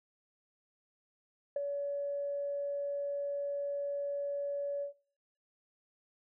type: tone with ADSR envelope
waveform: sine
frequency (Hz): 568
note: C#5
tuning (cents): +42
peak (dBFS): -27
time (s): 1.56-4.93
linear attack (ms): 4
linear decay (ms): 17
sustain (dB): -6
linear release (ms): 110
effects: noise-tail reverb RT60 0.8 s tail -26 dB re dry + tanh soft clip ceiling -25 dBFS